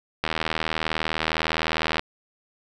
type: click train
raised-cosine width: 0.3 ms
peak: -7 dBFS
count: 141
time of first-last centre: 0.24-1.994 s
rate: 79.8 Hz
effects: none